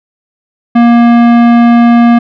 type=tone with tanh clipping; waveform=sine; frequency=236.1 Hz; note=A#3; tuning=22 cents sharp; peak=-4 dBFS; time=0.75-2.19 s; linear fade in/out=10 ms; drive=17 dB; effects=none